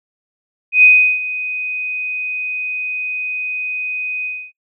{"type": "tone with ADSR envelope", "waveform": "sine", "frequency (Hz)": 2500, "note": "D#7", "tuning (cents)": 8, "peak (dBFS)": -4, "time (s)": [0.72, 4.52], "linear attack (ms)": 110, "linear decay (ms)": 360, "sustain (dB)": -16, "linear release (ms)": 270, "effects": ["noise-tail reverb RT60 0.1 s tail -20 dB re dry"]}